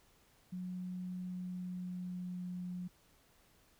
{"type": "tone with pitch glide", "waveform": "sine", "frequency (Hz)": [181.9, 179.5], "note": ["F#3", "F3"], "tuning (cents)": [-29, 48], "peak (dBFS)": -39, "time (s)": [0.52, 2.88], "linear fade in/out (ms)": 10, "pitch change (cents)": -23, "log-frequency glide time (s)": [1.15, 2.65], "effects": ["pink hiss -68 dBFS RMS until 3.79 s"]}